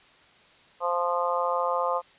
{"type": "harmonic tone", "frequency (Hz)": 174.61, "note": "F3", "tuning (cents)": 0, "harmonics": [3, 4, 5, 6, 7], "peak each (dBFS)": [-28, -32, -31, -29, -31], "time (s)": [0.8, 2.02], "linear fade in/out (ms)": 50, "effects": ["white hiss -56 dBFS RMS until 2.18 s", "resampled to 8000 Hz"]}